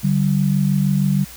sine tone pair together, 146.83 / 193.23 Hz, D3 / G3, 0 / -25 cents, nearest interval perfect fourth, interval 475 cents, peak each -17 dBFS, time 0.03-1.25 s, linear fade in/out 20 ms, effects added 60 Hz sine -43 dBFS peak until 1.36 s + white hiss -39 dBFS RMS until 1.36 s

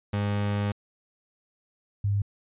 30% pulse / sine tone pair in turn, 102.3 / 100.95 Hz, G#2 / G#2, -26 / -49 cents, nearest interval unison, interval 23 cents, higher first, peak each -22 dBFS, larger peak neither, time 0.13-0.72 / 2.04-2.22 s, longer first, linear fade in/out 5 ms, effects resampled to 8000 Hz

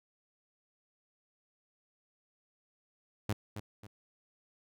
sawtooth tone with echo, 103.8 Hz, G#2, in tune, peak -26 dBFS, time 3.29-3.33 s, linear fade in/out 5 ms, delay 270 ms, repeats 2, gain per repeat -9 dB, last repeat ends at 3.87 s, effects none

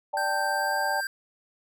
sine chord, D suspended fourth, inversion none, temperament just, 587.3 / 783.1 / 881 Hz, D5 / G5 / A5, 0 / -2 / +2 cents, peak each -32 / -29 / -30 dBFS, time 0.13-1.01 s, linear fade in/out 10 ms
square tone with pitch glide, 1568 to 1580.7 Hz, G6 to G6, 0 to +14 cents, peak -29 dBFS, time 0.17-1.07 s, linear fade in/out 2 ms, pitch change +14 cents, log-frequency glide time 0.46-0.76 s
effects none

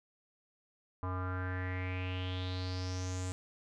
square tone with low-pass filter sweep, 92 Hz, F#2, 9 cents flat, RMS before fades -37 dBFS, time 1.03-3.32 s, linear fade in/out 0 ms, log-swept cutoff 1100 to 7800 Hz, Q 5.8, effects none

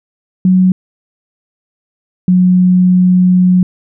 sine tone pair in turn, 185 / 182.03 Hz, F#3 / F#3, 0 / -28 cents, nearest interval unison, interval 28 cents, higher first, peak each -5 dBFS, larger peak neither, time 0.45-0.72 / 2.28-3.63 s, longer second, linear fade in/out 2 ms, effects none

